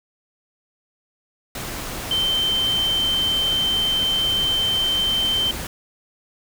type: tone in noise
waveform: sine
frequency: 3109 Hz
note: G7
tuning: 15 cents flat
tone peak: -18 dBFS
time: 2.11-5.51 s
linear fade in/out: 2 ms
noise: pink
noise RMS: -30 dBFS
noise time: 1.55-5.67 s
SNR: +9 dB
effects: none